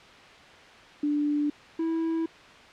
sine / triangle tone pair in turn, 294 / 326.7 Hz, D4 / E4, +2 / -15 cents, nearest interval major second, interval 183 cents, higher second, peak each -23 dBFS, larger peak neither, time 1.03-1.5 / 1.79-2.26 s, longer neither, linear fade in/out 5 ms, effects white hiss -49 dBFS RMS until 2.72 s + low-pass 3000 Hz 12 dB/octave

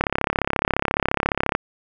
click train, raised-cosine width 0.5 ms, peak -3 dBFS, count 54, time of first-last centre 0.01-1.551 s, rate 34.4 Hz, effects none

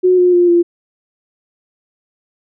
sine tone with pitch steps, 366 / 358.9 / 351.9 / 345.1 Hz, F#4 / F4 / F4 / F4, -19 / +47 / +13 / -21 cents, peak -7 dBFS, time 0.03-0.63 s, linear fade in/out 20 ms, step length 150 ms, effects none

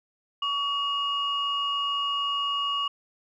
sine tone pair together, 1131.7 / 2869 Hz, C#6 / F7, +35 / +46 cents, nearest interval octave + major third, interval 1611 cents, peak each -27 dBFS, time 0.42-2.88 s, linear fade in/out 5 ms, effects tanh soft clip ceiling -17 dBFS

